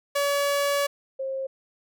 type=tone pair in turn; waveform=sawtooth / sine; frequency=568 / 534.1 Hz; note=C#5 / C5; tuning=+42 / +36 cents; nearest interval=minor second; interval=106 cents; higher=first; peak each=-18 / -27 dBFS; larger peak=first; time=0.15-0.87 / 1.19-1.47 s; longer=first; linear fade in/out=10 ms; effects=none